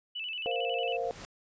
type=tone with vibrato; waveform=sine; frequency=2794 Hz; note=F7; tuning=in tune; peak=-34 dBFS; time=0.15-0.97 s; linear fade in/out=10 ms; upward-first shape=square; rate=11 Hz; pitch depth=100 cents each way
type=chord; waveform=sine; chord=Bb suspended second; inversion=none; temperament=equal; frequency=466.2 / 523.3 / 698.5 Hz; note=Bb4 / C5 / F5; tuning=0 / 0 / 0 cents; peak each=-34 dBFS; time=0.46-1.11 s; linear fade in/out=0 ms
type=noise with exponential growth; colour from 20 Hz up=pink; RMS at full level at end=-42 dBFS; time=0.65-1.25 s; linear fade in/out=0 ms; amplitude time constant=130 ms
effects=resampled to 16000 Hz